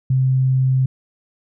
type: tone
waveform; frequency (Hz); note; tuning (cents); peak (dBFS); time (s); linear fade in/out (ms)
sine; 130.81; C3; 0; -13; 0.1-0.86; 5
effects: none